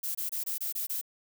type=noise bursts; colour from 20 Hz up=violet; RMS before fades=-33 dBFS; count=7; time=0.03-1.014 s; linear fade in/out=10 ms; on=120 ms; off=24 ms; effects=none